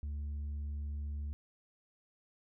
sine tone with tanh clipping, 73 Hz, D2, 10 cents flat, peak -37 dBFS, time 0.03-1.33 s, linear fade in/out 0 ms, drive 3 dB, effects none

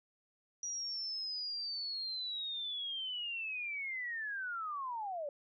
sine linear sweep, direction down, 5800 to 554.4 Hz, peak -37 dBFS, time 0.63-5.29 s, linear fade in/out 2 ms, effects none

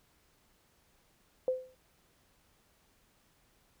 sine tone with exponential decay, 513 Hz, C5, 34 cents flat, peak -24 dBFS, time 1.48-1.75 s, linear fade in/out 1 ms, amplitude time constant 58 ms, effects pink hiss -69 dBFS RMS until 3.8 s

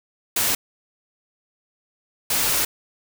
white noise bursts at uneven times, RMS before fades -21 dBFS, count 2, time 0.36-0.55 / 2.3-2.65 s, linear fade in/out 5 ms, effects none

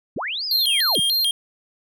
sine linear two-way sweep, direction up then down, 90.7 to 5170 to 90.7 Hz, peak -24 dBFS, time 0.16-1 s, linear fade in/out 5 ms, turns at 0.45 s
square tone with vibrato, 3673 Hz, A#7, 26 cents flat, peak -18 dBFS, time 0.51-1.31 s, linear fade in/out 2 ms, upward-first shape square, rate 3.4 Hz, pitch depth 230 cents each way
effects none

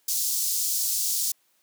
pink high-pass noise, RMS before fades -26 dBFS, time 0.08-1.32 s, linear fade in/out 5 ms, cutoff 5200 Hz, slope 24 dB/octave, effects white hiss -67 dBFS RMS until 1.62 s + high-pass 200 Hz 12 dB/octave

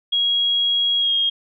sine tone with pitch glide, 3300 to 3251 Hz, G#7 to G#7, -12 to -38 cents, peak -16 dBFS, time 0.12-1.3 s, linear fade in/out 10 ms, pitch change -26 cents, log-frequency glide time 0.99-1.12 s, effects none

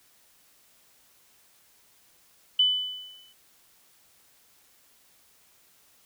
sine tone with exponential decay, 3000 Hz, F#7, 23 cents sharp, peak -16 dBFS, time 2.59-3.33 s, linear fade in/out 5 ms, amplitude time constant 160 ms, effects white hiss -61 dBFS RMS until 6.05 s

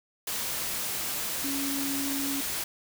sine tone in noise, 277.1 Hz, C#4, 1 cent flat, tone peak -31 dBFS, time 1.44-2.41 s, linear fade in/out 5 ms, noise white, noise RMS -32 dBFS, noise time 0.27-2.64 s, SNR -2 dB, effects none

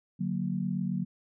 sine chord, D augmented, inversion none, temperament equal, 146.83 / 185 / 233.1 Hz, D3 / F#3 / A#3, 0 / 0 / 0 cents, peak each -35 / -30 / -35 dBFS, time 0.19-1.05 s, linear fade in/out 20 ms, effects none

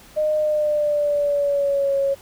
sine tone with pitch glide, 612 to 551.6 Hz, D#5 to C#5, -29 to -9 cents, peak -17 dBFS, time 0.16-2.15 s, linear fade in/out 20 ms, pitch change -180 cents, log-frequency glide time 0.37-1.96 s, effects pink hiss -47 dBFS RMS until 2.21 s

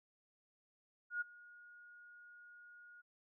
sine tone with ADSR envelope, 1438 Hz, F#6, 50 cents flat, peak -34 dBFS, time 1.1-3.02 s, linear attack 110 ms, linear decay 17 ms, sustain -22 dB, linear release 19 ms, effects none

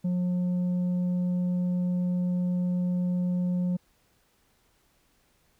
sine tone with tanh clipping, 179.2 Hz, F3, 45 cents sharp, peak -25 dBFS, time 0.04-3.77 s, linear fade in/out 10 ms, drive 4 dB, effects pink hiss -67 dBFS RMS until 5.59 s

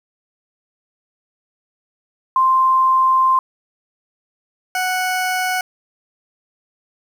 sine / 20% pulse tone pair in turn, 1046.5 / 739 Hz, C6 / F#5, 0 / -2 cents, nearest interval tritone, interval 602 cents, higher first, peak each -11 / -13 dBFS, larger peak first, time 2.36-3.39 / 4.75-5.61 s, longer first, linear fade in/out 2 ms, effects 8-bit

